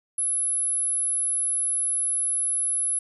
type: tone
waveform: sine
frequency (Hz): 10970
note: F9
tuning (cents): -32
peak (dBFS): -21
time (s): 0.18-2.99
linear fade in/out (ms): 5
effects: tanh soft clip ceiling -19 dBFS